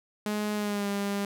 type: tone with pitch glide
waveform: sawtooth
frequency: 209.9 to 201 Hz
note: G#3 to G3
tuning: +19 to +44 cents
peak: -24 dBFS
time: 0.26-1.25 s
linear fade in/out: 2 ms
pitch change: -75 cents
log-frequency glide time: 0.55-0.88 s
effects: none